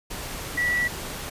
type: tone in noise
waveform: sine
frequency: 1948 Hz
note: B6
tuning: 24 cents flat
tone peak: -21 dBFS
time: 0.57-0.88 s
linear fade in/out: 10 ms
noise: pink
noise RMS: -34 dBFS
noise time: 0.1-1.3 s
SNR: +10 dB
effects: resampled to 32000 Hz